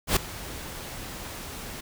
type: noise with ADSR envelope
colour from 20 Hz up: pink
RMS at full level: -20 dBFS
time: 0.07-1.81 s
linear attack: 95 ms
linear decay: 5 ms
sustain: -18 dB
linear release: 9 ms
effects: none